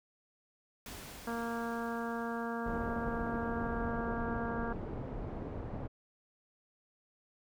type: noise with exponential decay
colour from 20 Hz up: pink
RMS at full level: -45 dBFS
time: 0.86-4.5 s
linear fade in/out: 2 ms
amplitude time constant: 790 ms
type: harmonic tone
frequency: 232.4 Hz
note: A#3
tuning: 5 cents flat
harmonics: 1 / 2 / 3 / 4 / 5 / 6 / 7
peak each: -38 / -41 / -43 / -44 / -45 / -46 / -46 dBFS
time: 1.27-4.73 s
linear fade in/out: 5 ms
type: low-pass noise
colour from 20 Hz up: pink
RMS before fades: -40 dBFS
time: 2.65-5.88 s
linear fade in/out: 20 ms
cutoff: 680 Hz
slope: 12 dB/octave
effects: none